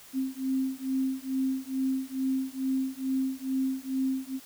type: beating tone pair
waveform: sine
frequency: 263.1 / 265.4 Hz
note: C4 / C4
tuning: +10 / +25 cents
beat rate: 2.3 Hz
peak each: -30 / -30 dBFS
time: 0.13-4.4 s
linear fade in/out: 50 ms
effects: white hiss -51 dBFS RMS until 4.45 s